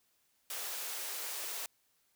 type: high-pass noise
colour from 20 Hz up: white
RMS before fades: -40 dBFS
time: 0.5-1.66 s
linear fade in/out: 2 ms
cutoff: 390 Hz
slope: 24 dB/octave
effects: white hiss -74 dBFS RMS until 2.15 s